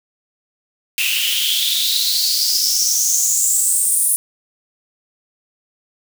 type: noise with high-pass filter sweep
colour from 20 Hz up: white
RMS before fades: -17 dBFS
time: 0.98-4.16 s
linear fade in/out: 0 ms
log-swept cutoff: 2600 to 9900 Hz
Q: 7.3
effects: none